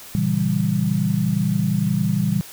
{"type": "chord", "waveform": "sine", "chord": "A# diminished seventh", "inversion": "none", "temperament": "equal", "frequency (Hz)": [116.54, 138.59, 164.81, 196], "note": ["A#2", "C#3", "E3", "G3"], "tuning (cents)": [0, 0, 0, 0], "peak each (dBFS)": [-25, -25, -22, -21], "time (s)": [0.15, 2.41], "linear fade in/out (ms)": 0, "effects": ["white hiss -40 dBFS RMS until 2.52 s"]}